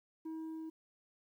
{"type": "tone with frequency modulation", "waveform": "sine", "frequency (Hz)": 320, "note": "D#4", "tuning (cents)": 49, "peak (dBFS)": -39, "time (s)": [0.25, 0.7], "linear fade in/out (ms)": 10, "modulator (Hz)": 641, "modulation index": 0.23, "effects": ["tanh soft clip ceiling -38 dBFS", "12-bit"]}